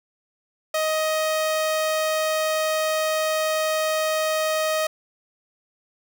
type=tone; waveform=sawtooth; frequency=627 Hz; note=D#5; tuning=13 cents sharp; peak=-17 dBFS; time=0.74-4.87 s; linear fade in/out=5 ms; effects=none